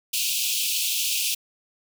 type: high-pass noise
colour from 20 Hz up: pink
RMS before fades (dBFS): -25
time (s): 0.13-1.35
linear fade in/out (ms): 10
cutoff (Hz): 2500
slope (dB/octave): 96
effects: none